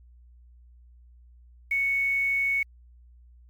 sine tone with quantisation, 2217 Hz, C#7, in tune, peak -22 dBFS, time 1.71-2.63 s, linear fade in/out 5 ms, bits 8, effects added 60 Hz sine -50 dBFS peak until 3.49 s + MP3 96 kbps

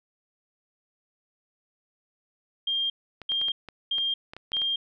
sine tone bursts, 3204 Hz, G7, 37 cents sharp, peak -24 dBFS, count 4, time 2.67-4.76 s, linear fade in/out 5 ms, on 230 ms, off 390 ms
clicks, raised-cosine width 0.3 ms, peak -24 dBFS, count 11, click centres 3.217 / 3.319 / 3.415 / 3.484 / 3.687 / 3.983 / 4.335 / 4.366 / 4.519 / 4.568 / 4.618 s
effects none

